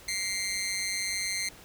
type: tone with amplitude modulation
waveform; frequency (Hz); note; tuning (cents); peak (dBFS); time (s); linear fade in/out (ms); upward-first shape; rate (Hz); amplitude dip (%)
15% pulse; 2093; C7; 0; -20; 0.08-1.49; 5; sine; 193; 70
effects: pink hiss -51 dBFS RMS until 1.64 s